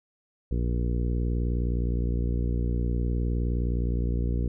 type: harmonic tone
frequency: 59.5 Hz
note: A#1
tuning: 36 cents sharp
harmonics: 1 / 2 / 3 / 4 / 5 / 6 / 7 / 8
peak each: -25 / -31 / -35 / -37 / -39 / -41 / -42 / -43 dBFS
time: 0.51-4.48 s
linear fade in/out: 5 ms
effects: none